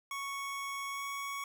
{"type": "tone with pitch glide", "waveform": "25% pulse", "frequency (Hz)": [1109, 1115.4], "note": ["C#6", "C#6"], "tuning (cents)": [0, 10], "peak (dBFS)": -33, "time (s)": [0.11, 1.44], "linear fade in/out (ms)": 2, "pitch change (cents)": 10, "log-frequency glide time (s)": [0.9, 1.04], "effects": []}